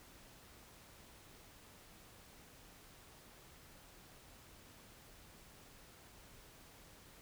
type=silence; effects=pink hiss -60 dBFS RMS until 7.21 s